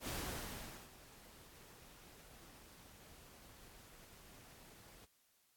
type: noise with ADSR envelope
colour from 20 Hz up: pink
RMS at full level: -42 dBFS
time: 0-5.06 s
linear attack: 73 ms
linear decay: 810 ms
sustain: -18 dB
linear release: 16 ms
effects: white hiss -75 dBFS RMS until 5.56 s + AAC 64 kbps